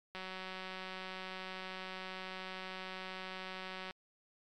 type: click train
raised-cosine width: 0.3 ms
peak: -28 dBFS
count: 704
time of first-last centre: 0.15-3.909 s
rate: 187 Hz
effects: MP3 96 kbps